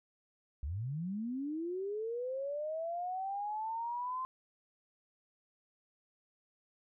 sine linear sweep, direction up, 63.1 to 1043 Hz, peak -35 dBFS, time 0.63-4.25 s, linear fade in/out 0 ms, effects none

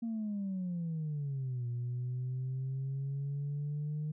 sine exponential two-way sweep, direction down then up, 233.1 to 120 to 152.8 Hz, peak -32 dBFS, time 0.02-4.12 s, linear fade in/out 10 ms, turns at 1.67 s, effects tanh soft clip ceiling -31 dBFS

